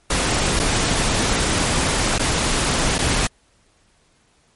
pink noise with dropouts, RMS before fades -19 dBFS, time 0.1-3.27 s, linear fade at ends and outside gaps 5 ms, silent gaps 0.593-0.597 / 2.181-2.193 / 2.982-2.988 s, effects pink hiss -59 dBFS RMS until 4.55 s + MP3 48 kbps

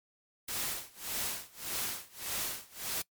white noise with tremolo, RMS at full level -34 dBFS, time 0.48-3.02 s, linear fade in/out 5 ms, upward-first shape sine, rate 1.7 Hz, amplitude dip 95%, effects noise-tail reverb RT60 0.1 s tail -22 dB re dry + MP3 96 kbps

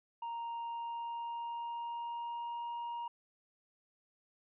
triangle tone with pitch glide, 932.3 to 943.7 Hz, A#5 to A#5, 0 to +21 cents, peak -36 dBFS, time 0.22-3.08 s, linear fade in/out 5 ms, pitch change +21 cents, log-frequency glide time 0.61-2.7 s, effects resampled to 8000 Hz

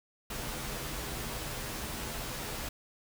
pink noise with comb filter, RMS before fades -38 dBFS, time 0.3-2.69 s, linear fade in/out 5 ms, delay 11 ms, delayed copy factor -0.55, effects none

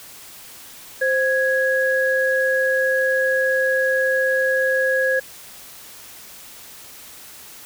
sine tone pair together, 523.2 / 1661.2 Hz, C5 / G#6, 0 / 0 cents, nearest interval octave + minor sixth, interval 2000 cents, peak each -19 dBFS, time 1.01-5.2 s, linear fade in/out 10 ms, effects white hiss -41 dBFS RMS until 7.65 s

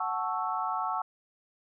sine chord, F# minor seventh, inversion none, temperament equal, 740 / 880 / 1108.7 / 1318.5 Hz, F#5 / A5 / C#6 / E6, 0 / 0 / 0 / 0 cents, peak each -34 dBFS, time 0-1.02 s, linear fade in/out 5 ms, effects none

